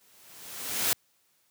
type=noise with exponential growth; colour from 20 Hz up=white; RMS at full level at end=-24 dBFS; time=0.01-0.93 s; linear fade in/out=0 ms; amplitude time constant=200 ms; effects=white hiss -69 dBFS RMS until 1.5 s + high-pass 80 Hz 12 dB/octave